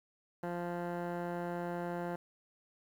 15% pulse tone with low-pass filter, 174.1 Hz, F3, 5 cents flat, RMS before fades -38 dBFS, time 0.43-2.16 s, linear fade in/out 5 ms, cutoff 1200 Hz, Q 2.3, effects 10-bit

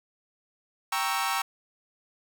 sawtooth chord, G diminished seventh, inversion none, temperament equal, 784 / 932.3 / 1108.7 / 1318.5 Hz, G5 / Bb5 / Db6 / Fb6, 0 / 0 / 0 / 0 cents, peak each -28 dBFS, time 0.92-1.42 s, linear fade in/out 5 ms, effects none

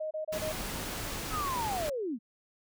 sine tone bursts, 622.3 Hz, D#5, in tune, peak -32 dBFS, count 4, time 0-0.524 s, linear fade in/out 10 ms, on 110 ms, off 28 ms
pink noise, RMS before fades -37 dBFS, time 0.32-1.9 s, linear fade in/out 10 ms
sine linear sweep, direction down, 1318.5 to 203.3 Hz, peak -31 dBFS, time 1.3-2.19 s, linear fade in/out 50 ms
effects none

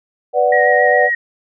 sine chord, B minor, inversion none, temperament equal, 493.9 / 587.3 / 740 Hz, B4 / D5 / F#5, 0 / 0 / 0 cents, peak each -15 dBFS, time 0.33-1.1 s, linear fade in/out 50 ms
sine tone with vibrato, 1886 Hz, A#6, 20 cents sharp, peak -14 dBFS, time 0.52-1.15 s, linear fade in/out 5 ms, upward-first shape sine, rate 7.4 Hz, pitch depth 20 cents each way
effects none

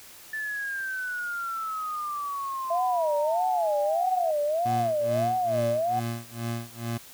sine exponential sweep, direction down, 1760 to 728 Hz, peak -29 dBFS, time 0.33-4.31 s, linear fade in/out 5 ms
sine tone with vibrato, 659.3 Hz, E5, in tune, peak -23 dBFS, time 2.7-6 s, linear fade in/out 10 ms, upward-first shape sine, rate 1.6 Hz, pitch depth 210 cents each way
25% pulse tone with tremolo, 116.54 Hz, A#2, in tune, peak -24 dBFS, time 4.65-6.98 s, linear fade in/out 10 ms, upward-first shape sine, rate 2.3 Hz, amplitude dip 95%
effects white hiss -48 dBFS RMS until 7.13 s

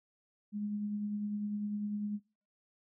sine tone with tremolo, 207.6 Hz, G#3, in tune, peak -32 dBFS, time 0.52-2.2 s, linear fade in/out 50 ms, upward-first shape sine, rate 10 Hz, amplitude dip 30%, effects noise-tail reverb RT60 0.4 s tail -25 dB re dry

